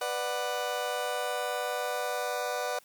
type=chord; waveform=30% pulse; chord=B minor; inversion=none; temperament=just; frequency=493.9 / 592.7 / 740.8 Hz; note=B4 / D5 / F#5; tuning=0 / +16 / +2 cents; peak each=-32 dBFS; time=0.01-2.79 s; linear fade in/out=5 ms; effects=white hiss -60 dBFS RMS until 2.84 s + high-pass 100 Hz 12 dB/octave